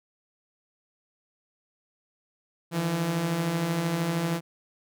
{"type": "beating tone pair", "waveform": "sawtooth", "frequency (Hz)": [155.56, 168.56], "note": ["D#3", "E3"], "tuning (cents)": [0, 39], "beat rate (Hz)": 13, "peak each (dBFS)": [-30, -22], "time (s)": [2.71, 4.41], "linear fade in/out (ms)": 50, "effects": []}